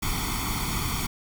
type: noise with comb filter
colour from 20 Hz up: pink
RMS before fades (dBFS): -28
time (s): 0.02-1.07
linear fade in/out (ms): 10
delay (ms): 0.89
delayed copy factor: +1
effects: none